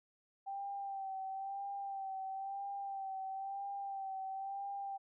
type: tone with vibrato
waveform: sine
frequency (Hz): 782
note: G5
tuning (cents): -4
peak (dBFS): -39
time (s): 0.46-4.98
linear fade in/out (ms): 20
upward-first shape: sine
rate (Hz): 1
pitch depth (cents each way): 35
effects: none